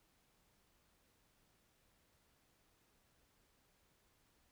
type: silence
effects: pink hiss -75 dBFS RMS until 4.51 s